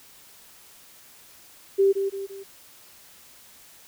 sine tone with echo, 392 Hz, G4, in tune, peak -15 dBFS, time 1.78-1.93 s, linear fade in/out 20 ms, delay 170 ms, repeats 3, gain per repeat -7 dB, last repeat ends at 2.44 s, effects white hiss -51 dBFS RMS until 3.87 s

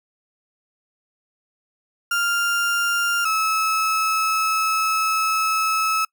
35% pulse tone pair in turn, 1396.9 / 1298 Hz, F6 / E6, 0 / -27 cents, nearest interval minor second, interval 127 cents, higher first, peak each -17 dBFS, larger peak neither, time 2.11-3.25 / 3.25-6.05 s, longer second, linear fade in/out 5 ms, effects noise-tail reverb RT60 0.1 s tail -26 dB re dry

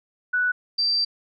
sine tone pair in turn, 1480 / 4686 Hz, F#6 / D8, 0 / -5 cents, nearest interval octave + minor sixth, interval 1995 cents, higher second, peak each -19 dBFS, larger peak neither, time 0.33-0.52 / 0.78-1.05 s, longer second, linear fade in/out 10 ms, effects none

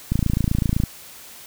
click train, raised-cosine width 5 ms, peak -7 dBFS, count 21, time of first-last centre 0.12-0.837 s, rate 27.9 Hz, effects white hiss -42 dBFS RMS until 1.46 s

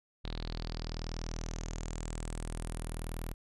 sawtooth tone with low-pass filter sweep, 40.49 Hz, E1, 30 cents flat, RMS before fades -39 dBFS, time 0.24-3.34 s, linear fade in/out 10 ms, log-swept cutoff 3900 to 12000 Hz, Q 6.7, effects none

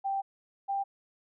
sine tone pair in turn, 784 / 790.8 Hz, G5 / G5, 0 / +15 cents, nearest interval unison, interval 15 cents, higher second, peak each -28 dBFS, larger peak neither, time 0.04-0.22 / 0.68-0.84 s, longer first, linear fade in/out 20 ms, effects none

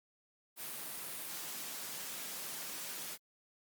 white high-pass noise, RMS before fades -43 dBFS, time 0.56-3.18 s, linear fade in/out 50 ms, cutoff 130 Hz, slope 48 dB/octave, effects Opus 32 kbps

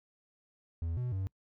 triangle tone with pitch steps, 83.1 / 123.9 / 95.5 Hz, E2 / B2 / G2, +15 / +6 / -45 cents, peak -30 dBFS, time 0.82-1.27 s, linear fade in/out 0 ms, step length 150 ms, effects noise-tail reverb RT60 0.1 s tail -25 dB re dry

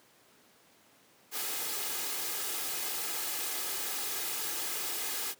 white noise with comb filter, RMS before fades -35 dBFS, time 1.31-5.35 s, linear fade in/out 50 ms, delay 2.4 ms, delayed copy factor +0.5, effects pink hiss -62 dBFS RMS until 5.39 s + high-pass 200 Hz 12 dB/octave

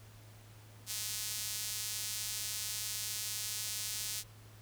sawtooth tone with high-pass filter, 212.2 Hz, G#3, 38 cents sharp, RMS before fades -39 dBFS, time 0.86-4.24 s, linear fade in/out 50 ms, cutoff 5300 Hz, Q 0.82, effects added 107 Hz sine -54 dBFS peak until 4.61 s + pink hiss -60 dBFS RMS until 4.61 s

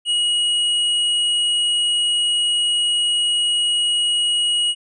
sine tone pair together, 2900 / 8690 Hz, F#7 / C#9, -35 / -35 cents, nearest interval octave + perfect fifth, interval 1900 cents, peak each -16 / -27 dBFS, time 0.05-4.75 s, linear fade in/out 50 ms, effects none

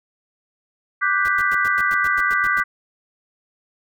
sine chord, G major seventh, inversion second, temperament equal, 1174.7 / 1480 / 1568 / 1975.5 Hz, D6 / F#6 / G6 / B6, 0 / 0 / 0 / 0 cents, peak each -22 dBFS, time 1.01-2.64 s, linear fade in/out 20 ms
pink noise bursts, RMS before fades -36 dBFS, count 11, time 1.25-2.602 s, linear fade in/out 0 ms, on 32 ms, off 100 ms
effects none

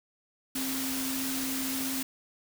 sine tone in noise, 265.1 Hz, C4, 23 cents sharp, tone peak -33 dBFS, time 0.55-2.03 s, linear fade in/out 5 ms, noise white, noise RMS -34 dBFS, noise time 0.55-2.03 s, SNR -2 dB, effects none

